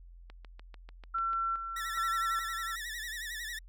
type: click train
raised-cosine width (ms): 0.3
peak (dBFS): -34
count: 8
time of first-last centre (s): 0.3-1.332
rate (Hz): 6.78
type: tone with tremolo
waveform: sine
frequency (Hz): 1350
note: E6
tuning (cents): +41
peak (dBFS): -29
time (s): 1.14-2.76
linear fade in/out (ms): 10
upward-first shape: square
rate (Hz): 1.2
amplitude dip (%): 55
type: tone with vibrato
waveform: sawtooth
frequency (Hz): 1828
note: A#6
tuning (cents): -34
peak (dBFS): -34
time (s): 1.76-3.59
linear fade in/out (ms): 5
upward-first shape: sine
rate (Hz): 11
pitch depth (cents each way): 110
effects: added 43 Hz sine -49 dBFS peak until 3.68 s